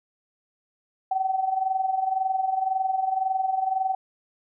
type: tone with amplitude modulation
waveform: sine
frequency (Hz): 762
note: G5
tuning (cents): -49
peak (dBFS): -19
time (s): 1.11-3.95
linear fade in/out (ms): 5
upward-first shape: sine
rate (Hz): 21.9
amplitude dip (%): 70
effects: none